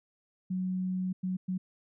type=tone bursts at uneven times; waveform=sine; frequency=185 Hz; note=F#3; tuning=in tune; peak=-29 dBFS; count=3; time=0.5-1.13 / 1.23-1.37 / 1.48-1.58 s; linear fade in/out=10 ms; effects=none